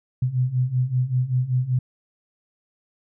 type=beating tone pair; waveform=sine; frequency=123.9 / 129.1 Hz; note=B2 / C3; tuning=+6 / -23 cents; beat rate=5.2 Hz; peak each=-24 / -21 dBFS; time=0.22-1.79 s; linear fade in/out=5 ms; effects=none